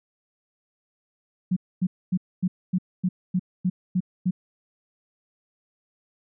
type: tone bursts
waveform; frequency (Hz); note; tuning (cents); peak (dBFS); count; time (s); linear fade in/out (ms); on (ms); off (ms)
sine; 182.8; F#3; -21; -19; 10; 1.51-4.31; 10; 55; 250
effects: none